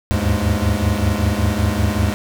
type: tone cluster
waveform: square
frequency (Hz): 74.9 / 80.1 / 99.7 / 104.9 / 207.5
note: D2 / E2 / G2 / G#2 / G#3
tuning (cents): +35 / -49 / +30 / +18 / -1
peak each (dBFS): -23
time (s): 0.11-2.14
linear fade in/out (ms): 0
effects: none